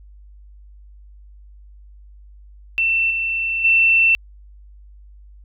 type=tone with level steps; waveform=sine; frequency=2685 Hz; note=E7; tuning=31 cents sharp; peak=-15 / -19 / -11 dBFS; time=2.78-4.15 s; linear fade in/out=0 ms; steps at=3.1 / 3.64 s; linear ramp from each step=10 ms; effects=added 50 Hz sine -41 dBFS peak until 5.44 s